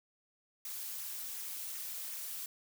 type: noise with flanger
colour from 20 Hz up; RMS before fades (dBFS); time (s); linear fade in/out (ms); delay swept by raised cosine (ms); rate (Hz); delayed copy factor
blue; -42; 0.65-2.46; 2; 0.22 to 4.52; 2.7; -0.5
effects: none